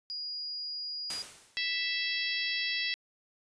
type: tone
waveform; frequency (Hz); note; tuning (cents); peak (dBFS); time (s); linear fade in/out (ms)
sine; 4876; D#8; -36; -35; 0.1-1.22; 0
type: noise with exponential decay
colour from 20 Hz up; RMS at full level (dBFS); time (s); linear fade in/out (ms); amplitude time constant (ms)
white; -36; 1.1-1.75; 2; 140
type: harmonic tone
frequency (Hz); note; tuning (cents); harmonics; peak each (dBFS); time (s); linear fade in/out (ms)
659.3; E5; 0; 3 / 4 / 5 / 6 / 7 / 8; -35 / -36 / -37 / -38 / -38 / -39; 1.57-2.94; 0
effects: resampled to 22050 Hz